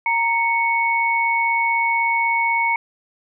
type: tone pair together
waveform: sine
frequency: 929.1 / 2216 Hz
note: A#5 / C#7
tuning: -6 / -1 cents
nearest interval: octave + minor third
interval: 1505 cents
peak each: -19 dBFS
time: 0.06-2.76 s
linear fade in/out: 2 ms
effects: none